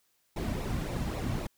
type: noise with flanger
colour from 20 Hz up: brown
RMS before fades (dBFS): -33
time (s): 0.36-1.47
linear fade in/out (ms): 5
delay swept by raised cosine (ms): 0.62 to 2.42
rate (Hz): 3.7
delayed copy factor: -0.6
effects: white hiss -72 dBFS RMS until 1.57 s